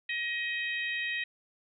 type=harmonic tone; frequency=631 Hz; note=D#5; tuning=24 cents sharp; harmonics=3 / 4 / 5 / 6; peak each=-33 / -35 / -41 / -42 dBFS; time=0.09-1.24 s; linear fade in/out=5 ms; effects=none